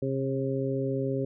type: harmonic tone with a mistuned harmonic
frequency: 134.7 Hz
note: C#3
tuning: 49 cents flat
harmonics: 1 / 2 / 3 / 4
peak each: -31 / -32 / -31 / -34 dBFS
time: 0.02-1.25 s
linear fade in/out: 5 ms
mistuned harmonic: 1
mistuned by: -24 cents
effects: none